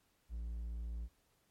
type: tone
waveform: triangle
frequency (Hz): 57.4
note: A#1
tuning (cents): -26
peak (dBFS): -37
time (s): 0.29-1.09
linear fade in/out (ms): 50
effects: pink hiss -75 dBFS RMS until 1.5 s + MP3 64 kbps